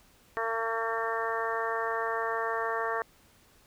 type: harmonic tone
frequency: 226.6 Hz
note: A#3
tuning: 49 cents flat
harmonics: 2 / 3 / 4 / 5 / 6 / 7 / 8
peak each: -34 / -36 / -37 / -34 / -39 / -39 / -36 dBFS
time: 0.37-3.02 s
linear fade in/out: 0 ms
effects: pink hiss -61 dBFS RMS until 3.66 s